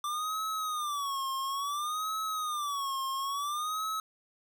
square tone with vibrato, 1174.7 Hz, D6, in tune, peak -32 dBFS, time 0.04-4 s, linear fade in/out 2 ms, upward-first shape sine, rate 0.58 Hz, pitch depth 160 cents each way, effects none

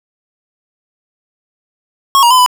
square tone with pitch steps, 1095 / 948 / 1016 / 996 Hz, C#6 / A#5 / B5 / B5, -22 / +29 / +49 / +14 cents, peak -6 dBFS, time 2.15-2.462 s, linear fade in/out 0 ms, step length 78 ms, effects none

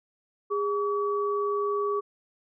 sine tone pair together, 409 / 1139.3 Hz, G#4 / C#6, -26 / +47 cents, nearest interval octave + tritone, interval 1773 cents, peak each -26 / -29 dBFS, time 0.5-2.01 s, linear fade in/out 20 ms, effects none

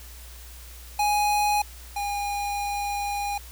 square tone pair in turn, 830.6 / 814 Hz, G#5 / G#5, 0 / -35 cents, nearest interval unison, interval 35 cents, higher first, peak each -21 / -27 dBFS, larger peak first, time 0.99-1.62 / 1.96-3.38 s, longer second, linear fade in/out 5 ms, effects added 60 Hz sine -42 dBFS peak until 3.51 s + white hiss -47 dBFS RMS until 3.51 s

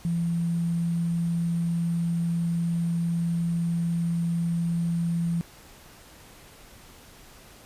sine tone with sample-and-hold, 169.2 Hz, E3, 45 cents sharp, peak -23 dBFS, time 0.05-5.41 s, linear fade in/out 0 ms, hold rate 8820 Hz, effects pink hiss -50 dBFS RMS until 7.65 s + resampled to 32000 Hz

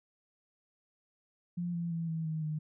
sine tone with pitch steps, 174.61 / 170.23 / 165.96 / 161.79 / 157.73 / 153.77 Hz, F3 / F3 / E3 / E3 / D#3 / D#3, 0 / -44 / +12 / -32 / +24 / -20 cents, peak -32 dBFS, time 1.57-2.59 s, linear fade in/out 10 ms, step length 170 ms, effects none

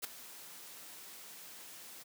white noise with ADSR envelope, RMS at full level -36 dBFS, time 0.02-2.04 s, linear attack 23 ms, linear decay 11 ms, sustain -15 dB, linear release 22 ms, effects high-pass 150 Hz 12 dB/octave

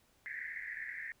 pink band-pass noise, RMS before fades -43 dBFS, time 0.26-1.12 s, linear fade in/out 0 ms, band 1700 to 2100 Hz, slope 96 dB/octave, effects pink hiss -70 dBFS RMS until 1.2 s

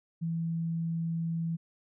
sine tone, 165.5 Hz, E3, 7 cents sharp, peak -29 dBFS, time 0.21-1.57 s, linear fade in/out 20 ms, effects none

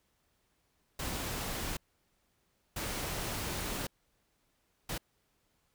pink noise bursts at uneven times, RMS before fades -37 dBFS, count 3, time 0.99-1.77 / 2.76-3.87 / 4.89-4.98 s, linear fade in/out 5 ms, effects pink hiss -75 dBFS RMS until 5.74 s

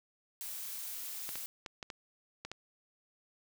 blue noise, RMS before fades -42 dBFS, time 0.41-1.46 s, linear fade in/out 0 ms
clicks, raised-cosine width 0.2 ms, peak -24 dBFS, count 7, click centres 1.291 / 1.356 / 1.662 / 1.828 / 1.902 / 2.45 / 2.516 s
effects none

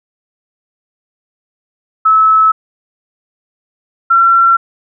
sine tone pair in turn, 1300 / 1358.7 Hz, E6 / F6, -24 / -48 cents, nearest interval minor second, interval 76 cents, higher second, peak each -5 dBFS, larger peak neither, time 2.05-2.52 / 4.1-4.57 s, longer neither, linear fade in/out 10 ms, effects none

